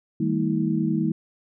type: tone cluster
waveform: sine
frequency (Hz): 159.4 / 199 / 228.4 / 322.1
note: D#3 / G3 / A#3 / E4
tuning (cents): +42 / +26 / -35 / -40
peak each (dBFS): -26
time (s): 0.2-1.12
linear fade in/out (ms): 5
effects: none